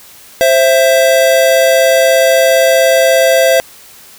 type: tone pair together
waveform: square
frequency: 527 / 664 Hz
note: C5 / E5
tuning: +12 / +12 cents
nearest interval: major third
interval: 400 cents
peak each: -10 dBFS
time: 0.41-3.6 s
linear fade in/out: 0 ms
effects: white hiss -38 dBFS RMS until 4.18 s